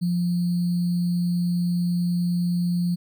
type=tone with sample-and-hold; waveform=sine; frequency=175.3 Hz; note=F3; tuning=7 cents sharp; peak=-20 dBFS; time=0.01-2.96 s; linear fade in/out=20 ms; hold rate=4410 Hz; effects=none